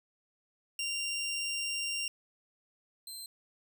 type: tone pair in turn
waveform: 20% pulse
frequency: 2777 / 4122 Hz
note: F7 / C8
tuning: -10 / -27 cents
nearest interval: perfect fifth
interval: 683 cents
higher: second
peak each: -28 / -36 dBFS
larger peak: first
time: 0.79-2.08 / 3.07-3.26 s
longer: first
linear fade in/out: 2 ms
effects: none